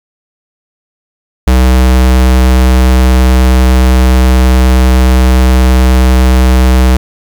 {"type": "tone", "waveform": "square", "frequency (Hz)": 63.6, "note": "C2", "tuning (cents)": -48, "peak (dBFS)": -4, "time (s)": [1.47, 6.97], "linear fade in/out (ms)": 5, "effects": ["7-bit"]}